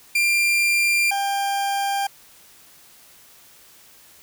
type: tone pair in turn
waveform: 40% pulse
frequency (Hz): 2384 / 795.6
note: D7 / G5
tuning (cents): +25 / +25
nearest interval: octave + perfect fifth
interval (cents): 1900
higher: first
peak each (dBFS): -16 / -20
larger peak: first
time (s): 0.15-1.11 / 1.11-2.07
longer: neither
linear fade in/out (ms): 5
effects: white hiss -50 dBFS RMS until 4.22 s